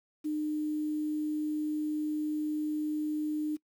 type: tone with quantisation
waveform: sine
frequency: 303.9 Hz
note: D#4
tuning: 41 cents flat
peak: -29 dBFS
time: 0.24-3.57 s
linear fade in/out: 20 ms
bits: 9
effects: noise-tail reverb RT60 0.1 s tail -23 dB re dry